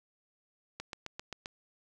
click train, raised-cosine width 0.2 ms, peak -22 dBFS, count 6, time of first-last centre 0.8-1.459 s, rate 7.59 Hz, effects none

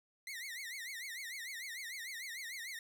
sawtooth tone with vibrato, 2004 Hz, B6, 25 cents sharp, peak -39 dBFS, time 0.27-2.79 s, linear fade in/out 2 ms, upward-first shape triangle, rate 6.7 Hz, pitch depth 210 cents each way, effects none

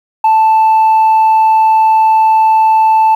sine tone, 880 Hz, A5, in tune, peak -3 dBFS, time 0.24-3.15 s, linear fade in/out 5 ms, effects tanh soft clip ceiling -4 dBFS + 7-bit

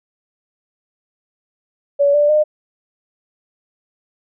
sine tone with pitch steps, 568 / 587.4 / 607.4 Hz, C#5 / D5 / D#5, +42 / 0 / -42 cents, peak -10 dBFS, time 1.99-2.44 s, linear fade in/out 20 ms, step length 150 ms, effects none

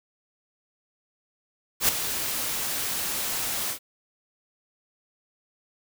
white noise with ADSR envelope, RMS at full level -18 dBFS, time 1.8-3.79 s, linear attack 87 ms, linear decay 6 ms, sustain -11 dB, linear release 90 ms, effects none

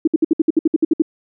sine tone bursts, 319.6 Hz, D#4, 47 cents sharp, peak -9 dBFS, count 12, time 0.05-1.021 s, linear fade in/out 5 ms, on 25 ms, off 61 ms, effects none

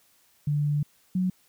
sine tone pair in turn, 146.83 / 184.19 Hz, D3 / F#3, 0 / -8 cents, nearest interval major third, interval 392 cents, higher second, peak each -22 dBFS, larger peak neither, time 0.47-0.83 / 1.15-1.3 s, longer first, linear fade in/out 5 ms, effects white hiss -63 dBFS RMS until 1.48 s

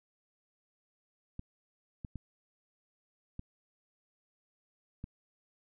clicks, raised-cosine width 5 ms, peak -28 dBFS, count 5, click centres 1.394 / 2.048 / 2.157 / 3.394 / 5.041 s, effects none

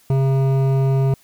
sine tone with hard clipping, 134.7 Hz, C#3, 49 cents flat, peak -16 dBFS, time 0.1-1.14 s, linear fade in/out 2 ms, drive 12 dB, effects white hiss -54 dBFS RMS until 1.23 s

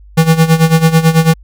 square tone with tremolo, 162 Hz, E3, 30 cents flat, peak -4 dBFS, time 0.17-1.34 s, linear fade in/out 10 ms, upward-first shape sine, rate 9.1 Hz, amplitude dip 80%, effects added 50 Hz sine -35 dBFS peak until 1.43 s

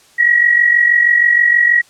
sine tone with amplitude modulation, 1913 Hz, A#6, 44 cents sharp, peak -5 dBFS, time 0.18-1.82 s, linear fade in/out 20 ms, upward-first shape sine, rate 46.3 Hz, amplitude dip 65%, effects white hiss -48 dBFS RMS until 1.89 s + low-pass 9000 Hz 12 dB/octave

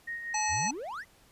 sine tone with tremolo, 1864.7 Hz, A#6, in tune, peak -33 dBFS, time 0.07-0.68 s, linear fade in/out 10 ms, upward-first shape sine, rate 5.2 Hz, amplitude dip 45%
harmonic tone, 857 Hz, A5, 46 cents flat, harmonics 1 / 3 / 5 / 7 / 9, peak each -30 / -37 / -40 / -32 / -42 dBFS, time 0.34-0.71 s, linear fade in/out 5 ms
triangle exponential sweep, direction up, 64.7 to 2132 Hz, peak -34 dBFS, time 0.48-1.05 s, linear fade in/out 50 ms
effects pink hiss -61 dBFS RMS until 1.31 s + resampled to 32000 Hz

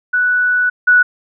sine tone pair in turn, 1480 / 1473.8 Hz, F#6 / F#6, 0 / -7 cents, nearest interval unison, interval 7 cents, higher first, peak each -11 / -6 dBFS, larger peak second, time 0.13-0.7 / 0.87-1.03 s, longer first, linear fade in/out 10 ms, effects none

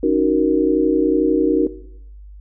sine chord, D# minor seventh, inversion third, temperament just, 280 / 311.1 / 373.4 / 466.7 Hz, C#4 / D#4 / F#4 / A#4, +18 / 0 / +16 / +2 cents, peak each -21 / -18 / -19 / -19 dBFS, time 0.03-1.67 s, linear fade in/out 5 ms, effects noise-tail reverb RT60 0.8 s tail -18 dB re dry + added 50 Hz sine -36 dBFS peak until 2.4 s

